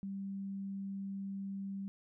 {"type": "tone", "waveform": "sine", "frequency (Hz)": 196, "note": "G3", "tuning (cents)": 0, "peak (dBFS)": -38, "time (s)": [0.03, 1.88], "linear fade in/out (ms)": 0, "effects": []}